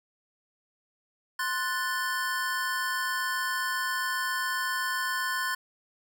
square chord, F# diminished, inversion second, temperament equal, 1046.5 / 1480 / 1760 Hz, C6 / F#6 / A6, 0 / 0 / 0 cents, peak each -33 dBFS, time 1.39-5.55 s, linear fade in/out 5 ms, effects none

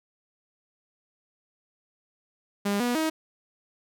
sawtooth tone with pitch steps, 202.1 / 243 / 316.9 Hz, G#3 / B3 / D#4, -47 / -28 / +32 cents, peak -20 dBFS, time 2.65-3.1 s, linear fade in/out 10 ms, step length 150 ms, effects none

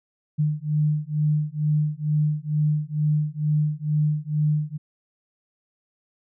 sine beating tone pair, 150 / 152.2 Hz, D3 / D#3, +37 / -38 cents, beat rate 2.2 Hz, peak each -23 dBFS, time 0.38-4.78 s, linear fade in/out 20 ms, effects none

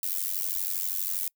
violet noise with amplitude modulation, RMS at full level -26 dBFS, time 0.03-1.28 s, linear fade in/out 2 ms, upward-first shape sine, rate 92.5 Hz, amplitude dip 100%, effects noise-tail reverb RT60 0.1 s tail -26 dB re dry

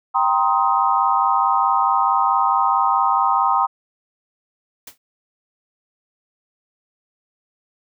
sine chord, C minor seventh, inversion second, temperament just, 784.9 / 941.9 / 1046.5 / 1255.8 Hz, G5 / Bb5 / C6 / Eb6, +2 / +18 / 0 / +16 cents, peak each -20 dBFS, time 0.14-3.67 s, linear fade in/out 20 ms
white noise with exponential decay, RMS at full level -32 dBFS, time 4.87-4.98 s, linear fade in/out 5 ms, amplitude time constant 23 ms
effects none

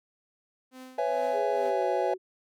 sawtooth tone with tremolo, 257.7 Hz, C4, 26 cents flat, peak -38 dBFS, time 0.71-1.73 s, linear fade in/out 50 ms, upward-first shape triangle, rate 2.3 Hz, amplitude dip 100%
triangle chord, C# minor seventh, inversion third, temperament just, 498.9 / 554.4 / 665.2 / 831.5 Hz, B4 / C#5 / E5 / G#5, +17 / 0 / +16 / +2 cents, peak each -29 dBFS, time 0.98-2.14 s, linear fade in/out 5 ms
sine tone with pitch glide, 415.3 to 372.1 Hz, G#4 to F#4, 0 to +10 cents, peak -31 dBFS, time 1.32-2.18 s, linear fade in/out 50 ms, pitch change -190 cents, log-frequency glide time 1.53-1.85 s
clicks, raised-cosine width 0.3 ms, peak -34 dBFS, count 2, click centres 1.66 / 1.823 s
effects none

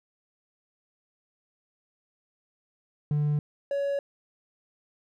triangle tone pair in turn, 148.1 / 561.4 Hz, D3 / C#5, +15 / +22 cents, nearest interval octave + major seventh, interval 2307 cents, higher second, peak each -20 / -23 dBFS, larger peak first, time 3.11-3.39 / 3.71-3.99 s, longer neither, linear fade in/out 2 ms, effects tanh soft clip ceiling -16 dBFS

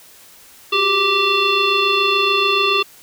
sine tone with frequency modulation, 1946 Hz, B6, 26 cents flat, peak -13 dBFS, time 0.72-2.83 s, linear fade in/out 10 ms, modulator 773 Hz, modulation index 2.3, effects white hiss -45 dBFS RMS until 3.02 s

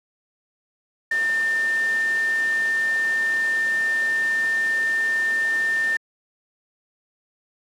sine tone in noise, 1800 Hz, A6, 39 cents sharp, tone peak -19 dBFS, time 1.11-5.97 s, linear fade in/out 5 ms, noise pink, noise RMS -36 dBFS, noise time 1.11-5.97 s, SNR +14 dB, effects high-pass 300 Hz 12 dB/octave + low-pass 10000 Hz 12 dB/octave

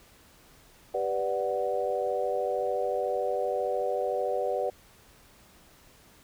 sine chord, G major seventh, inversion none, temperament equal, 392 / 493.9 / 587.3 / 740 Hz, G4 / B4 / D5 / F#5, 0 / 0 / 0 / 0 cents, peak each -34 / -30 / -31 / -33 dBFS, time 0.94-4.7 s, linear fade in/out 5 ms, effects pink hiss -57 dBFS RMS until 6.23 s

